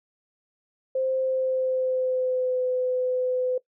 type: tone with pitch glide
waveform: sine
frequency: 523.3 to 506.1 Hz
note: C5 to B4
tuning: 0 to +42 cents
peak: -22 dBFS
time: 0.95-3.58 s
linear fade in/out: 5 ms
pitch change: -58 cents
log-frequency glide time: 1.19-2.62 s
effects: noise-tail reverb RT60 0.1 s tail -20 dB re dry